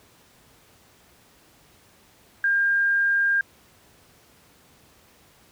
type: tone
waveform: sine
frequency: 1605 Hz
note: G6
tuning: 40 cents sharp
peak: -18 dBFS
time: 2.44-3.41 s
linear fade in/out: 2 ms
effects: pink hiss -56 dBFS RMS until 5.51 s + high-pass 60 Hz 12 dB/octave

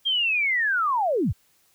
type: linear sweep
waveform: sine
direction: down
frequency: 3237 to 49 Hz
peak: -20 dBFS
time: 0.05-1.33 s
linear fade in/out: 20 ms
effects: white hiss -63 dBFS RMS until 1.74 s

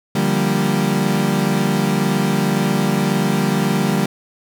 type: chord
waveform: 35% pulse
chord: G minor seventh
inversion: second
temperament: equal with one note detuned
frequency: 146.83 / 174.11 / 196 / 233.1 Hz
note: D3 / F3 / G3 / Bb3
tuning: 0 / -5 / 0 / 0 cents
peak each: -20 / -21 / -17 / -21 dBFS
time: 0.15-4.06 s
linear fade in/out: 5 ms
effects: none

